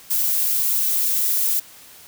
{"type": "noise", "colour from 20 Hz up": "violet", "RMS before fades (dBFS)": -20, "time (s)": [0.1, 1.6], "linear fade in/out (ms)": 10, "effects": ["white hiss -45 dBFS RMS until 2.07 s"]}